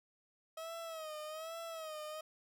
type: tone with vibrato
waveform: 30% pulse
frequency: 637 Hz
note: D#5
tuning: 41 cents sharp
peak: -40 dBFS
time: 0.57-2.21 s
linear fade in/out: 5 ms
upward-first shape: sine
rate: 1.2 Hz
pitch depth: 80 cents each way
effects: none